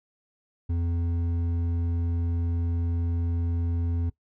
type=tone with hard clipping; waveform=triangle; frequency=85.1 Hz; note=F2; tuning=44 cents flat; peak=-26 dBFS; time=0.69-4.1 s; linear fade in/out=10 ms; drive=11 dB; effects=noise-tail reverb RT60 0.1 s tail -19 dB re dry